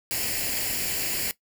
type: noise with comb filter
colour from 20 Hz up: white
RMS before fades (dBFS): -28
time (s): 0.11-1.31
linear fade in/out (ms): 0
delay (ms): 0.41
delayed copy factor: +0.65
effects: noise-tail reverb RT60 0.1 s tail -17 dB re dry